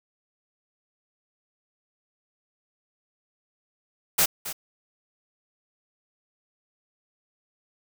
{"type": "noise with echo", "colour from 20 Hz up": "white", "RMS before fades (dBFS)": -20, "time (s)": [4.18, 4.26], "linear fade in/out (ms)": 10, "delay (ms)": 270, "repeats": 1, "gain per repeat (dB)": -13, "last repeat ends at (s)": 4.53, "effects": []}